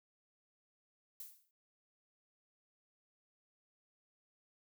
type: noise with exponential decay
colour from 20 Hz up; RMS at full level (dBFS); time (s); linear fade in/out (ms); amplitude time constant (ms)
violet; -45; 1.2-1.51; 2; 67
effects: noise-tail reverb RT60 0.1 s tail -21 dB re dry